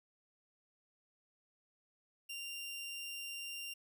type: tone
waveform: sawtooth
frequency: 2782 Hz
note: F7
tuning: 7 cents flat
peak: -39 dBFS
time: 2.29-3.74 s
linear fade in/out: 10 ms
effects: none